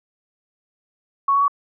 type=tone with pitch steps; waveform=sine; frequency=1108.7 / 1119.6 / 1130.7 Hz; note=C#6 / C#6 / C#6; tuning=0 / +17 / +34 cents; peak=-14 dBFS; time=1.28-1.481 s; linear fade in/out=5 ms; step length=67 ms; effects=none